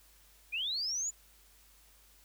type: linear sweep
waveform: sine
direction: up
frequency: 2343 to 7090 Hz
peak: -32 dBFS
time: 0.52-1.11 s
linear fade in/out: 20 ms
effects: added 50 Hz sine -64 dBFS peak until 2.24 s + white hiss -63 dBFS RMS until 2.24 s